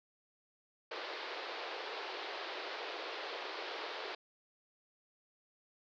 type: band-pass noise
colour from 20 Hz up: pink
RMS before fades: -43 dBFS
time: 0.91-4.15 s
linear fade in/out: 5 ms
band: 360 to 4700 Hz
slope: 48 dB/octave
effects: none